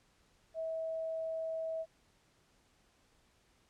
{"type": "tone", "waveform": "sine", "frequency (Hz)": 647, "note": "E5", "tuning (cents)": -32, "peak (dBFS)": -35, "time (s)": [0.54, 1.86], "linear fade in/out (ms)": 50, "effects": ["pink hiss -70 dBFS RMS until 3.69 s", "low-pass 9000 Hz 12 dB/octave"]}